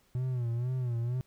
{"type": "tone with vibrato", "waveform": "triangle", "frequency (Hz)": 122.7, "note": "B2", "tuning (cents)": -11, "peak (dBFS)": -27, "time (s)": [0.15, 1.21], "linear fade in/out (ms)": 0, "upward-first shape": "sine", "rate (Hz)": 2.1, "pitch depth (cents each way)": 94, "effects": ["pink hiss -68 dBFS RMS until 1.26 s"]}